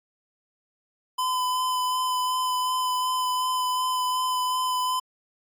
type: tone with vibrato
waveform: square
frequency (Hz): 1012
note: B5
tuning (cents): +42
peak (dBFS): -24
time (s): 1.18-5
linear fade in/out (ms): 10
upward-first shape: sine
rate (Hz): 2.7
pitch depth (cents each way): 12
effects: AAC 64 kbps